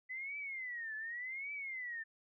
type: tone with vibrato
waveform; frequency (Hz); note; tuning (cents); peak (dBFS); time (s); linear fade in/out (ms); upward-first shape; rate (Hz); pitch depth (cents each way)
sine; 2000; B6; +21; -40; 0.09-2.04; 20; triangle; 0.87; 260
effects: none